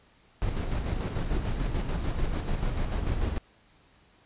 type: noise with tremolo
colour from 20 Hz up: brown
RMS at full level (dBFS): -27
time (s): 0.42-3.38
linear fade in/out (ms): 0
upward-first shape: square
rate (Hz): 6.8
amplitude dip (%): 40
effects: pink hiss -61 dBFS RMS until 4.25 s + resampled to 8000 Hz